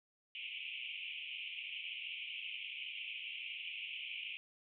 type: band-pass noise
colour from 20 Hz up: white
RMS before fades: -45 dBFS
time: 0.35-4.37 s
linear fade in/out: 0 ms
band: 2300 to 3100 Hz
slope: 96 dB/octave
effects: none